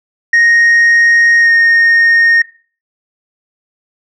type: tone with pitch glide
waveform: sine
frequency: 1864.7 to 1847.5 Hz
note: A#6 to A#6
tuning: 0 to -16 cents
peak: -3 dBFS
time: 0.33-2.42 s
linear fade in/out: 5 ms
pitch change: -16 cents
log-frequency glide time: 1.4-1.5 s
effects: noise-tail reverb RT60 0.4 s tail -20 dB re dry + tanh soft clip ceiling -4 dBFS